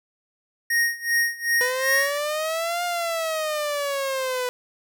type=tone with tremolo; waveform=square; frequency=1864.7 Hz; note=A#6; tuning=in tune; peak=-18 dBFS; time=0.7-2.18 s; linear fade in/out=5 ms; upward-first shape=sine; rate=2.6 Hz; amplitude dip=90%
type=exponential two-way sweep; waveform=sawtooth; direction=up then down; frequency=493.9 to 708 to 493.9 Hz; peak=-20 dBFS; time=1.61-4.49 s; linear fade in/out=0 ms; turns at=2.84 s
effects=none